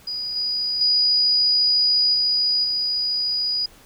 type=tone with level steps; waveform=sine; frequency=4917 Hz; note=D#8; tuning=21 cents flat; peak=-25 / -21 / -15 / -17 / -20 dBFS; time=0.07-3.66 s; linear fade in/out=5 ms; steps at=0.36 / 0.81 / 2.14 / 2.64 s; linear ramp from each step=2 ms; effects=pink hiss -50 dBFS RMS until 3.85 s